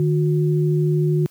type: tone pair together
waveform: sine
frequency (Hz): 152.2 / 362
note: D#3 / F#4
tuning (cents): -38 / -38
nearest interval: octave + minor third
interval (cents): 1500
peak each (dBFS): -16 / -22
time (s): 0-1.26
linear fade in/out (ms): 0
effects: white hiss -54 dBFS RMS until 1.3 s + high-pass 80 Hz 12 dB/octave